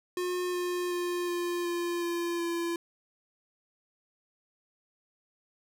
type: tone with pitch steps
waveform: square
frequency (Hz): 359.6 / 356.3 / 353 / 349.8 / 346.5 / 343.4 / 340.2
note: F#4 / F4 / F4 / F4 / F4 / F4 / F4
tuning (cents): -49 / +35 / +19 / +3 / -14 / -29 / -45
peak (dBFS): -30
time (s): 0.17-2.76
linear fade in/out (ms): 2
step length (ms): 370
effects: none